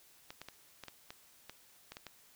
clicks, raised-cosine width 0.2 ms, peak -28 dBFS, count 10, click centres 0.305 / 0.416 / 0.486 / 0.837 / 0.883 / 1.105 / 1.496 / 1.92 / 1.969 / 2.067 s, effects white hiss -63 dBFS RMS until 2.35 s

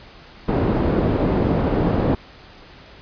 white low-pass noise, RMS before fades -19 dBFS, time 0.48-2.15 s, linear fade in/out 5 ms, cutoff 410 Hz, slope 12 dB/octave, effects pink hiss -44 dBFS RMS until 3.01 s + resampled to 11025 Hz

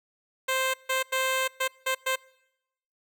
10% pulse tone bursts at uneven times, 523.3 Hz, C5, in tune, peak -16 dBFS, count 6, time 0.48-0.74 / 0.89-1.03 / 1.12-1.48 / 1.6-1.68 / 1.86-1.95 / 2.06-2.16 s, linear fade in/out 10 ms, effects noise-tail reverb RT60 0.9 s tail -25 dB re dry

